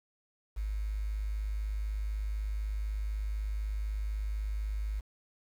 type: tone with quantisation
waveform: sine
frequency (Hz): 52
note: G#1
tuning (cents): +3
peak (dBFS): -31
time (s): 0.56-5.01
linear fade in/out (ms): 20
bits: 9
effects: none